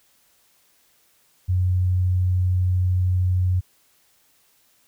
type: tone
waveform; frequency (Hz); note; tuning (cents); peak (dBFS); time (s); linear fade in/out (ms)
sine; 91.3; F#2; -23; -17; 1.48-3.61; 20
effects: white hiss -61 dBFS RMS until 4.87 s